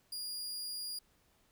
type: tone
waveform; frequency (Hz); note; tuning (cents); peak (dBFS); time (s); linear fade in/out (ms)
sawtooth; 4844; D#8; -47; -36; 0.12-0.99; 5
effects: pink hiss -71 dBFS RMS until 1.51 s